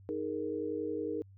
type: chord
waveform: sine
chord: D# suspended fourth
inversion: none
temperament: equal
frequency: 311.1 / 415.3 / 466.2 Hz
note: D#4 / G#4 / A#4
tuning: 0 / 0 / 0 cents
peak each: -37 / -38 / -37 dBFS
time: 0.09-1.22 s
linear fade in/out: 0 ms
effects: added 97 Hz sine -53 dBFS peak until 1.37 s